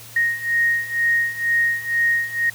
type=beating tone pair; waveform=sine; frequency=1864.7 / 1866.8 Hz; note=A#6 / A#6; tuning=0 / +2 cents; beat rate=2.1 Hz; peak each=-22 / -19 dBFS; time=0.16-2.5 s; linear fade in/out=5 ms; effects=added 114 Hz sine -45 dBFS peak until 2.54 s + white hiss -41 dBFS RMS until 2.54 s